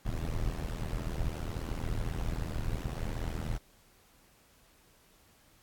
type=noise with amplitude modulation; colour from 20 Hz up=brown; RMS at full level=-30 dBFS; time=0.05-3.58 s; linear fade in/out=10 ms; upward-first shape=sine; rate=80.6 Hz; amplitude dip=100%; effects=pink hiss -63 dBFS RMS until 5.62 s + AAC 64 kbps